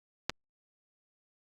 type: clicks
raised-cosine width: 0.2 ms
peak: -10 / -29 dBFS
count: 2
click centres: 0.296 / 0.302 s
effects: Opus 48 kbps